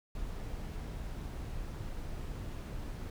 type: noise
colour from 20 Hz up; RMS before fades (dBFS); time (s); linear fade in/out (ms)
brown; -40; 0.15-3.1; 2
effects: none